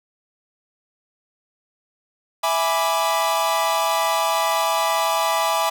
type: chord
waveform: 45% pulse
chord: E dominant seventh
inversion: none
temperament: equal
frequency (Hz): 659.3 / 830.6 / 987.8 / 1174.7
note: E5 / G#5 / B5 / D6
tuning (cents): 0 / 0 / 0 / 0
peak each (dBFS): -24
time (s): 2.43-5.7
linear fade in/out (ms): 10
effects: none